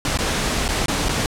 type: noise with dropouts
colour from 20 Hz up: pink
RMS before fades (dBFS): -21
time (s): 0.05-1.26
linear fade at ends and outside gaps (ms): 1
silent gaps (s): 0.174-0.188 / 0.68-0.688 / 0.859-0.882 / 1.086-1.092
effects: low-pass 9000 Hz 12 dB/octave